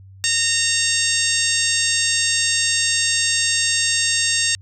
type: harmonic tone with a mistuned harmonic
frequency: 920 Hz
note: A#5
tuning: 23 cents flat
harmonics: 2 / 3 / 4 / 5 / 6 / 7 / 8 / 9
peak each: -25 / -25 / -25 / -25 / -25 / -25 / -25 / -25 dBFS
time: 0.24-4.55 s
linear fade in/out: 0 ms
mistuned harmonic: 8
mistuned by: +40 cents
effects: added 96 Hz sine -40 dBFS peak until 4.61 s